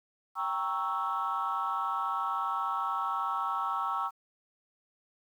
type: chord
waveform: sine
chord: G diminished seventh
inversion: none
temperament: equal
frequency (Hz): 784 / 932.3 / 1108.7 / 1318.5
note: G5 / Bb5 / Db6 / Fb6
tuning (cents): 0 / 0 / 0 / 0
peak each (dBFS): -36 / -35 / -33 / -32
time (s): 0.35-4.11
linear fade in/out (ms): 50
effects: tanh soft clip ceiling -22 dBFS + 10-bit